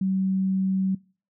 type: tone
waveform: sine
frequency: 190.4 Hz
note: F#3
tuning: 50 cents sharp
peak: -21 dBFS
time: 0.01-0.95 s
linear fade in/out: 5 ms
effects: noise-tail reverb RT60 0.4 s tail -23 dB re dry